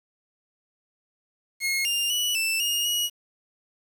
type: tone with pitch steps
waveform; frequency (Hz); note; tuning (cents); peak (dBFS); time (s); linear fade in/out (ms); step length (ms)
sawtooth; 2159 / 2803 / 2945 / 2657 / 2849 / 2903; C#7 / F7 / F#7 / E7 / F7 / F#7; -46 / +6 / -9 / +13 / +34 / -34; -20; 1.6-3.1; 50; 250
effects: 8-bit